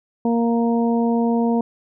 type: harmonic tone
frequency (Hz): 233.1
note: A#3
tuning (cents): 0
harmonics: 1 / 2 / 3 / 4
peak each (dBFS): -17 / -23 / -27 / -29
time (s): 0.25-1.61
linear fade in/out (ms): 2
effects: none